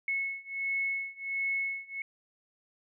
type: beating tone pair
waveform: sine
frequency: 2193 / 2194.4 Hz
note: C#7 / C#7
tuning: -19 / -18 cents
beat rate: 1.4 Hz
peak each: -34 / -33 dBFS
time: 0.08-2.02 s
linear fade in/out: 2 ms
effects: none